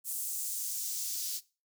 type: noise with high-pass filter sweep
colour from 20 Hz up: white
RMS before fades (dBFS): -36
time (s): 0.04-1.41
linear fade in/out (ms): 50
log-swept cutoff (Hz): 8700 to 4800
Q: 1.5
effects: noise-tail reverb RT60 0.3 s tail -19 dB re dry